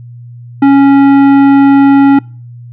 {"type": "tone with tanh clipping", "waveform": "sine", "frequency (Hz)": 277.2, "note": "C#4", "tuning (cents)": 0, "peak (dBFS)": -4, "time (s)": [0.62, 2.19], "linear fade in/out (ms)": 5, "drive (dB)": 13, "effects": ["noise-tail reverb RT60 0.4 s tail -25 dB re dry", "added 120 Hz sine -27 dBFS peak until 2.72 s"]}